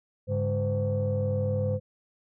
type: tone cluster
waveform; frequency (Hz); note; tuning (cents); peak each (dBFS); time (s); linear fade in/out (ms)
sine; 101.6 / 141.1 / 201.6 / 512; G#2 / C#3 / G3 / C5; -38 / +31 / +49 / -38; -26 / -33 / -34 / -28; 0.27-1.8; 50
effects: tanh soft clip ceiling -18 dBFS